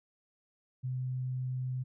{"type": "tone", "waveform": "sine", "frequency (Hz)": 128, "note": "C3", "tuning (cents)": -38, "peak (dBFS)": -32, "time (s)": [0.83, 1.84], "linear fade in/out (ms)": 20, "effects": []}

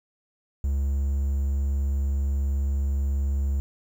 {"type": "tone", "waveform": "triangle", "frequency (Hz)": 69.3, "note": "C#2", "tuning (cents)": 0, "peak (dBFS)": -20, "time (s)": [0.64, 3.6], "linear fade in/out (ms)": 0, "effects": ["9-bit"]}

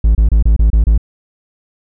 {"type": "tone bursts", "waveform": "triangle", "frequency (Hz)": 54.1, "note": "A1", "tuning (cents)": -29, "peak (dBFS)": -4, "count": 7, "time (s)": [0.04, 0.978], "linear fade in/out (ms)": 5, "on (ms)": 110, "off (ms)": 28, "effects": []}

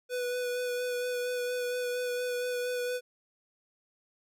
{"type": "tone with vibrato", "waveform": "square", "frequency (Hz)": 493.9, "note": "B4", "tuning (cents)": 0, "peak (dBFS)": -31, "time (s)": [0.09, 3.01], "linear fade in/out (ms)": 50, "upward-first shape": "sine", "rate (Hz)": 4.3, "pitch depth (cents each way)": 15, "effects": []}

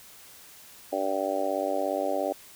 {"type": "harmonic tone", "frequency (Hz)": 97.1, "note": "G2", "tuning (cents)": -16, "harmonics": [3, 4, 5, 6, 7, 8], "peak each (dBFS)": [-34, -35, -35, -29, -34, -33], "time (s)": [0.92, 2.33], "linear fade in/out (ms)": 10, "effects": ["white hiss -50 dBFS RMS until 2.55 s"]}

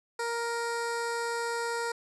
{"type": "tone with notch filter", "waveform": "15% pulse", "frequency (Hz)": 467.7, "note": "A#4", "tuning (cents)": 6, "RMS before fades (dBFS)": -32, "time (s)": [0.19, 1.92], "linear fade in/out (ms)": 5, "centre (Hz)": 2900, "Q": 1.6, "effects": ["resampled to 24000 Hz", "10-bit"]}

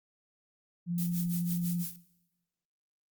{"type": "tone with vibrato", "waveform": "sine", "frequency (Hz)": 173.7, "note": "F3", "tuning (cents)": -9, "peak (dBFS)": -29, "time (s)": [0.86, 1.86], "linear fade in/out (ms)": 50, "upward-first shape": "sine", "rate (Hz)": 18, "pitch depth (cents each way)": 16}
{"type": "noise with tremolo", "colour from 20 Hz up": "violet", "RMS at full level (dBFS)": -37, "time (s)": [0.98, 1.96], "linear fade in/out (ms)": 0, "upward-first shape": "sine", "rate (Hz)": 6, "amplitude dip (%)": 85}
{"effects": ["noise-tail reverb RT60 1.0 s tail -19 dB re dry", "Opus 48 kbps"]}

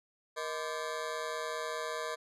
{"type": "ring-modulated tone", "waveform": "20% pulse", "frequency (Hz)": 550, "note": "C#5", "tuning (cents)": -14, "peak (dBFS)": -27, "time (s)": [0.36, 2.16], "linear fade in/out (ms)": 20, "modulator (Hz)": 77.4, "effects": ["low-pass 9000 Hz 12 dB/octave"]}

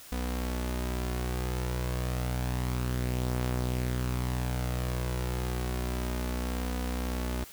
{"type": "tone pair together", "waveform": "sawtooth", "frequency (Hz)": [61.8, 123.75], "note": ["B1", "B2"], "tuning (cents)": [2, 4], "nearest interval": "octave", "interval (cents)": 1202, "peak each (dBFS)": [-26, -32], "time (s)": [0.12, 7.44], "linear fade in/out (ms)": 0, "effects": ["white hiss -49 dBFS RMS until 7.52 s"]}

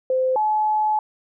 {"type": "tone pair in turn", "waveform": "sine", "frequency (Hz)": [517, 855.9], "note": ["C5", "A5"], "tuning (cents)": [-21, -48], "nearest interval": "major sixth", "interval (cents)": 873, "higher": "second", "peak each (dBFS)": -17, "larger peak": "neither", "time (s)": [[0.1, 0.36], [0.36, 0.99]], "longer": "second", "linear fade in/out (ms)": 2, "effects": []}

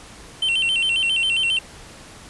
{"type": "tone with vibrato", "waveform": "triangle", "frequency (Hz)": 2904, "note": "F#7", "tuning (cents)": -33, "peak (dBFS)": -16, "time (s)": [0.42, 1.59], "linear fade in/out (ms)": 5, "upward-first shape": "square", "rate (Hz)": 7.4, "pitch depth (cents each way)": 110, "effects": ["pink hiss -42 dBFS RMS until 2.29 s", "resampled to 24000 Hz"]}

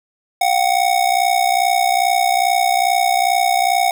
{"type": "ring-modulated tone", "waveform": "square", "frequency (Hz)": 740, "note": "F#5", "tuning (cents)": 0, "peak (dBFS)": -11, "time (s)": [0.41, 3.91], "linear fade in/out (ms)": 2, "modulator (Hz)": 31.2, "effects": []}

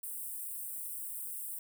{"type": "high-pass noise", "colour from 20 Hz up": "white", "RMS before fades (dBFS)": -41, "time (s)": [0.03, 1.59], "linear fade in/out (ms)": 5, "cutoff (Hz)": 8100, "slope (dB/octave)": 96, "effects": []}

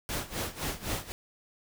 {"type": "noise with tremolo", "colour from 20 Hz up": "pink", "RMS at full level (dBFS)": -32, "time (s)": [0.09, 1.12], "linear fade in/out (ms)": 0, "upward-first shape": "sine", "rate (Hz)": 3.9, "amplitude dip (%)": 85, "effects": []}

